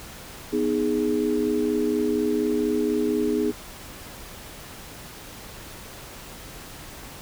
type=chord; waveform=sine; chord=G# minor; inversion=first; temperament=equal; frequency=246.9 / 311.1 / 415.3 Hz; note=B3 / D#4 / G#4; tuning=0 / 0 / 0 cents; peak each=-26 / -25 / -24 dBFS; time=0.52-3.52 s; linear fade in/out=20 ms; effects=pink hiss -41 dBFS RMS until 7.21 s